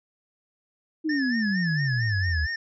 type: exponential sweep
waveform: sine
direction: down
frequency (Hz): 323.5 to 72.3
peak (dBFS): -23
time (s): 1.04-2.47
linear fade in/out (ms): 20
type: tone with vibrato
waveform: square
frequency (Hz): 1760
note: A6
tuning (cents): 0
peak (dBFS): -28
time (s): 1.09-2.56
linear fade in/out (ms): 5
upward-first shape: sine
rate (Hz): 4.4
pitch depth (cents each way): 83
effects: resampled to 16000 Hz